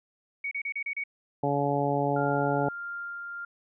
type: tone bursts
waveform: sine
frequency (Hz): 2239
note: C#7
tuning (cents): +17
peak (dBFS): -29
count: 6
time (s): 0.44-1.038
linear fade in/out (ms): 5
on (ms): 73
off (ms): 32
type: harmonic tone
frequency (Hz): 142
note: C#3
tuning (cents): +42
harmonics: 1 / 2 / 3 / 4 / 5 / 6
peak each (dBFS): -31 / -31 / -31 / -31 / -31 / -31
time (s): 1.43-2.69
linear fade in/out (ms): 5
type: tone with tremolo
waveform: sine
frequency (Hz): 1396.9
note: F6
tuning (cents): 0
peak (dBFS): -33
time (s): 2.16-3.45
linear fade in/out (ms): 5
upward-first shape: sine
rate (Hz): 1.6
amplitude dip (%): 25
effects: none